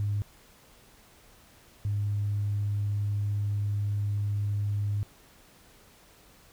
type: tone pair in turn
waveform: sine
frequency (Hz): 102.5 / 102.5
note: G#2 / G#2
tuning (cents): -22 / -22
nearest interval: unison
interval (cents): 0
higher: neither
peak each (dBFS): -25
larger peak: neither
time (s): 0-0.22 / 1.85-5.03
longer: second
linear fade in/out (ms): 0
effects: tanh soft clip ceiling -21 dBFS + pink hiss -57 dBFS RMS until 6.52 s